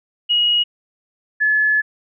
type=tone pair in turn; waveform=sine; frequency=2894 / 1716.4 Hz; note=F#7 / A6; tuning=-39 / -43 cents; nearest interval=major sixth; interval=904 cents; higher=first; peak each=-13 dBFS; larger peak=neither; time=0.29-0.64 / 1.4-1.82 s; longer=second; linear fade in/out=20 ms; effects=none